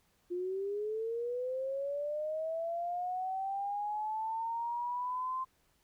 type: linear sweep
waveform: sine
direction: up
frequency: 349.2 to 1046.5 Hz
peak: -33 dBFS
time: 0.3-5.45 s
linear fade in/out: 20 ms
effects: pink hiss -72 dBFS RMS until 5.83 s